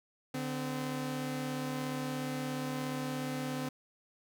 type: tone pair together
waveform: sawtooth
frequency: 147 / 257 Hz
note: D3 / C4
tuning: +2 / -31 cents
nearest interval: minor seventh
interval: 967 cents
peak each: -35 / -32 dBFS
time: 0.34-3.69 s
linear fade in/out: 5 ms
effects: none